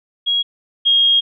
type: tone pair in turn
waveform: sine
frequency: 3300 / 3256 Hz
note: G#7 / G#7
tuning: -12 / -35 cents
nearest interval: unison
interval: 23 cents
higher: first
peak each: -14 / -10 dBFS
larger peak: second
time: 0.26-0.43 / 0.85-1.21 s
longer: second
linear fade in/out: 20 ms
effects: none